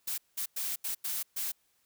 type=noise bursts at uneven times; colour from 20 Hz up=blue; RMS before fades=-34 dBFS; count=6; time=0.07-0.18 / 0.37-0.46 / 0.56-0.76 / 0.84-0.95 / 1.04-1.23 / 1.36-1.52 s; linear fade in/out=10 ms; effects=white hiss -72 dBFS RMS until 1.85 s